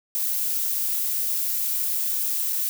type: noise with dropouts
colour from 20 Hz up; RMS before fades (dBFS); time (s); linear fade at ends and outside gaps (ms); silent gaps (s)
violet; -25; 0.15-2.69; 0; 2.525-2.53
effects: none